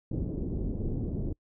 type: low-pass noise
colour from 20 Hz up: pink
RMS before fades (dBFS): -32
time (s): 0.11-1.33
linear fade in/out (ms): 5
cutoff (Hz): 390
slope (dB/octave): 24
effects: noise-tail reverb RT60 0.1 s tail -26 dB re dry